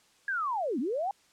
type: linear two-way sweep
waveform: sine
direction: down then up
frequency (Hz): 1661.2 to 217.4 to 824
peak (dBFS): -28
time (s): 0.28-1.11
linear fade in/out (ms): 2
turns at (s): 0.79
effects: white hiss -64 dBFS RMS until 1.32 s + low-pass 8000 Hz 12 dB/octave